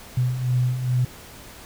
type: beating tone pair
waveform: sine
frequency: 123.47 / 125.87 Hz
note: B2 / B2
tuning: 0 / +33 cents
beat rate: 2.4 Hz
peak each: -27 / -20 dBFS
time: 0.17-1.05 s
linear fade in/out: 5 ms
effects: pink hiss -43 dBFS RMS until 1.65 s